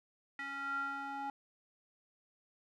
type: tone with band-pass filter sweep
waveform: square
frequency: 277.2 Hz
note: C#4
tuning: in tune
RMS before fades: -40 dBFS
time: 0.39-1.3 s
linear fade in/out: 2 ms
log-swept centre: 1800 to 960 Hz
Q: 7
effects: none